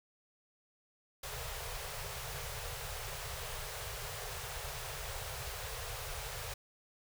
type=band-stop noise; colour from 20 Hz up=pink; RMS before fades=-42 dBFS; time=1.23-6.54 s; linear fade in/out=5 ms; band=150 to 400 Hz; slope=96 dB/octave; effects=none